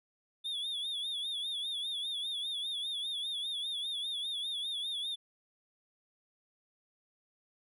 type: tone with vibrato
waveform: triangle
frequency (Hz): 3520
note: A7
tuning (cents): 0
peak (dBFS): -33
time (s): 0.44-5.16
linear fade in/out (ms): 20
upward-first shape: sine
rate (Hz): 5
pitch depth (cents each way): 95
effects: none